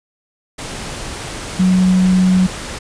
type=tone in noise; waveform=sine; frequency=185 Hz; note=F#3; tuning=in tune; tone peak=-9 dBFS; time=1.59-2.47 s; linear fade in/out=10 ms; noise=pink; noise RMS=-27 dBFS; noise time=0.58-2.79 s; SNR=+15 dB; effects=resampled to 22050 Hz

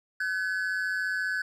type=tone pair together; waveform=triangle; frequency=1514.5 / 1700 Hz; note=F#6 / G#6; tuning=+40 / +40 cents; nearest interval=major second; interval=200 cents; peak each=-27 / -30 dBFS; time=0.2-1.42 s; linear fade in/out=5 ms; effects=none

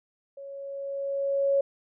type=tone with level ramp; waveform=sine; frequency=554.4 Hz; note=C#5; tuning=in tune; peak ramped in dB=-39 to -19 dBFS; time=0.37-1.61 s; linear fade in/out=5 ms; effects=none

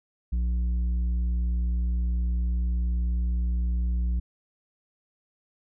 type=tone with tanh clipping; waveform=sine; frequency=59.7 Hz; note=A#1; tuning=42 cents sharp; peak=-24 dBFS; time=0.32-4.2 s; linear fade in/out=10 ms; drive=6 dB; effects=none

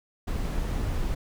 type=noise; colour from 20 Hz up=brown; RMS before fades=-28 dBFS; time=0.27-1.15 s; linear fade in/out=10 ms; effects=none

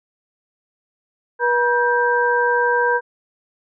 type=tone cluster; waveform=sine; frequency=483.5 / 961 / 1573 Hz; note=B4 / B5 / G6; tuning=-37 / -48 / +6 cents; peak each=-19 dBFS; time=1.39-3.01 s; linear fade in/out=50 ms; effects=none

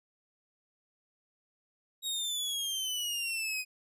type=exponential sweep; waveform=sawtooth; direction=down; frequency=3800 to 2489 Hz; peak=-29 dBFS; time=2.02-3.65 s; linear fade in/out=50 ms; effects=resampled to 32000 Hz

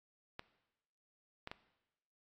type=clicks; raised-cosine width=0.3 ms; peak=-27 dBFS; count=3; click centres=0.394 / 1.474 / 1.515 s; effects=noise-tail reverb RT60 1.0 s tail -17 dB re dry + AAC 48 kbps

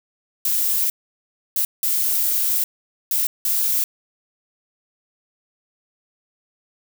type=noise bursts at uneven times; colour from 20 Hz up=violet; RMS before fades=-20 dBFS; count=5; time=0.45-0.9 / 1.56-1.65 / 1.83-2.64 / 3.11-3.27 / 3.45-3.84 s; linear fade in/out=2 ms; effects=none

